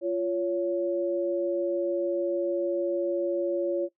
sine tone pair together, 346.7 / 560 Hz, F4 / C#5, -13 / +18 cents, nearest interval minor sixth, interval 831 cents, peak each -27 dBFS, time 0.01-3.89 s, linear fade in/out 50 ms, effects noise-tail reverb RT60 0.1 s tail -17 dB re dry

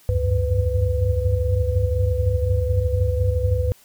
sine tone cluster, 70.4 / 84.1 / 96 / 100.1 / 500 Hz, C#2 / E2 / G2 / G2 / B4, +27 / +35 / -36 / +37 / +21 cents, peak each -22 / -27 / -21 / -28 / -25 dBFS, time 0.09-3.72 s, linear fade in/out 0 ms, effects white hiss -53 dBFS RMS until 3.84 s

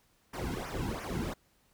brown noise with flanger, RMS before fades -36 dBFS, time 0.33-1.34 s, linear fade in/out 10 ms, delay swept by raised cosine 0.24 to 1.74 ms, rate 2.9 Hz, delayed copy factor -0.95, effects pink hiss -69 dBFS RMS until 1.73 s

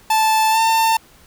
45% pulse tone with pitch glide, 877 to 898 Hz, A5 to A5, -6 to +35 cents, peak -13 dBFS, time 0.1-0.97 s, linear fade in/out 5 ms, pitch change +41 cents, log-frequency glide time 0.5-0.59 s, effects pink hiss -49 dBFS RMS until 1.26 s

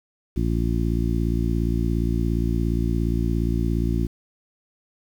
harmonic tone, 57.2 Hz, A#1, 32 cents flat, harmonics 1 / 2 / 3 / 4 / 5 / 6, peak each -23 / -26 / -28 / -29 / -30 / -31 dBFS, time 0.36-4.07 s, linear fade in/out 10 ms, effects 8-bit

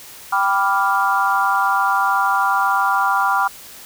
sine chord, G dominant seventh, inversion none, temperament equal, 784 / 987.8 / 1174.7 / 1396.9 Hz, G5 / B5 / D6 / F6, 0 / 0 / 0 / 0 cents, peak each -20 dBFS, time 0.32-3.48 s, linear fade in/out 10 ms, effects white hiss -39 dBFS RMS until 3.85 s

